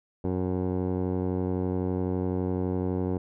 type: tone with low-pass filter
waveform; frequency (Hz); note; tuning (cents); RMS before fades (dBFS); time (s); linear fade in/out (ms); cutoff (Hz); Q
15% pulse; 91.9; F#2; -11; -28; 0.24-3.18; 5; 570; 2.3
effects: none